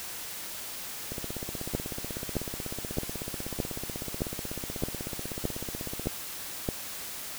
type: two click trains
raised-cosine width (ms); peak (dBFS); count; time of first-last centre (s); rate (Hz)
2; -14 / -22; 9 / 81; 1.75-6.688 / 1.12-6.058; 1.62 / 16.2
effects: white hiss -39 dBFS RMS until 7.38 s